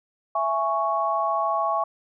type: chord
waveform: sine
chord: C# minor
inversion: first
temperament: just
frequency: 665.2 / 831.5 / 1108.7 Hz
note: E5 / G#5 / C#6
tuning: +16 / +2 / 0 cents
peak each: -26 / -27 / -24 dBFS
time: 0.35-1.84 s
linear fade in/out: 5 ms
effects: none